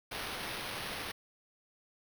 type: noise with sample-and-hold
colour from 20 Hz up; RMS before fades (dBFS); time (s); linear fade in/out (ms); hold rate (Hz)
white; -40; 0.11-1.12; 10; 7350
effects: none